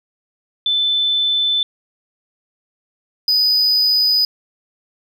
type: tone pair in turn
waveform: sine / triangle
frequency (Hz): 3520 / 4978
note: A7 / D#8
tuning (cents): 0 / 0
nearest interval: tritone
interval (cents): 600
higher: second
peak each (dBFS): -14 / -11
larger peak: second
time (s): 0.66-1.63 / 3.28-4.25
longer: neither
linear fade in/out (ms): 2
effects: none